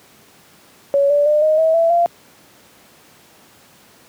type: tone with pitch steps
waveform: sine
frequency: 561 / 580.4 / 600.6 / 621.4 / 642.9 / 665.2 / 688.3 Hz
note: C#5 / D5 / D5 / D#5 / E5 / E5 / F5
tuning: +21 / -21 / +39 / -2 / -43 / +16 / -25 cents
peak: -11 dBFS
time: 0.94-2.06 s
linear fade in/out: 0 ms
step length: 160 ms
effects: pink hiss -48 dBFS RMS until 4.08 s + high-pass 150 Hz 12 dB/octave